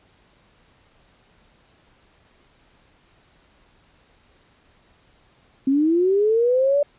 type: linear sweep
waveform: sine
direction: up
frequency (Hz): 261.6 to 585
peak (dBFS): -15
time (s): 5.67-6.83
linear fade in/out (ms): 5
effects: pink hiss -58 dBFS RMS until 6.98 s + resampled to 8000 Hz